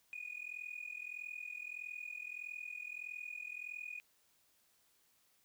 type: tone with amplitude modulation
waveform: sine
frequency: 2464 Hz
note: D#7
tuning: 17 cents flat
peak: -38 dBFS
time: 0.13-4 s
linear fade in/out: 0 ms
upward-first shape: sine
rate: 41.6 Hz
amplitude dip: 90%
effects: tanh soft clip ceiling -37 dBFS + white hiss -73 dBFS RMS until 5.44 s